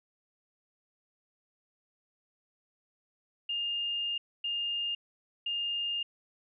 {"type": "tone bursts at uneven times", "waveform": "sine", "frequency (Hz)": 2820, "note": "F7", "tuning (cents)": 16, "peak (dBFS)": -30, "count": 3, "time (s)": [[3.49, 4.18], [4.44, 4.95], [5.46, 6.03]], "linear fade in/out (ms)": 5, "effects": []}